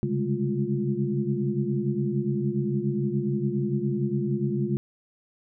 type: tone cluster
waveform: sine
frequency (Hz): 134.4 / 141.4 / 201.9 / 212.1 / 351.9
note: C3 / C#3 / G#3 / G#3 / F4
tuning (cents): +47 / +35 / -49 / +37 / +13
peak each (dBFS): -30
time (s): 0.03-4.77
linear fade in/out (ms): 0
effects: none

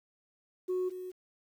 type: tone pair in turn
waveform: sine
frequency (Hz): 367 / 367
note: F#4 / F#4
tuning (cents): -14 / -14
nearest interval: unison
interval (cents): 0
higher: neither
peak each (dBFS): -27 / -38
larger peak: first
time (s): 0.68-0.9 / 0.9-1.12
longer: neither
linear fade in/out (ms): 20
effects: tanh soft clip ceiling -27 dBFS + 10-bit

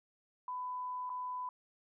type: tone with dropouts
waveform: sine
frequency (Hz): 1000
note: B5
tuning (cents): +21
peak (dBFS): -37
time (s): 0.48-1.49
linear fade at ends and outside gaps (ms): 2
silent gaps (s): 1.095-1.1
effects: none

